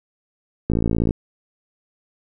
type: click train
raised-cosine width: 3 ms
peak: -7 dBFS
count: 24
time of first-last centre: 0.7-1.109 s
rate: 56.3 Hz
effects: none